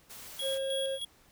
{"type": "noise", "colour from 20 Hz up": "white", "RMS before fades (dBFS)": -47, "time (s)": [0.09, 0.59], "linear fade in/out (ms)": 20}
{"type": "tone with tremolo", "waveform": "square", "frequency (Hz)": 3322, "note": "G#7", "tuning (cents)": 0, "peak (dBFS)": -34, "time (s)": [0.39, 1.05], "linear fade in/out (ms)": 5, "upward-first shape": "square", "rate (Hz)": 3.2, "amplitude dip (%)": 55}
{"type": "tone", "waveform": "triangle", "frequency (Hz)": 538, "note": "C5", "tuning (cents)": 48, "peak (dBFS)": -29, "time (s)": [0.41, 0.99], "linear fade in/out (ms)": 50}
{"effects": ["pink hiss -62 dBFS RMS until 1.31 s"]}